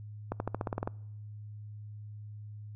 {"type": "accelerating click train", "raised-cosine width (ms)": 1, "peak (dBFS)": -18, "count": 10, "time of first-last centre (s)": [0.32, 0.875], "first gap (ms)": 81, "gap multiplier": 0.93, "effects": ["noise-tail reverb RT60 0.9 s tail -26 dB re dry", "added 105 Hz sine -42 dBFS peak until 2.75 s"]}